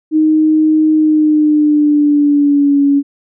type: tone with pitch glide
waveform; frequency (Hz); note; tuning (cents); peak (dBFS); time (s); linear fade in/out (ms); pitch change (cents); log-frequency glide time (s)
sine; 311.1 to 282; D#4 to C#4; 0 to +30; -7; 0.11-3.03; 50; -170; 0.93-2.82
effects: none